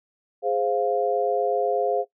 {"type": "chord", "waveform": "sine", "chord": "F minor", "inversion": "first", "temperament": "equal", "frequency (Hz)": [415.3, 523.3, 698.5], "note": ["Ab4", "C5", "F5"], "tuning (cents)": [0, 0, 0], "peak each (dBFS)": -25, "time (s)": [0.42, 2.05], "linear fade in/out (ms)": 50, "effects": ["noise-tail reverb RT60 0.1 s tail -17 dB re dry"]}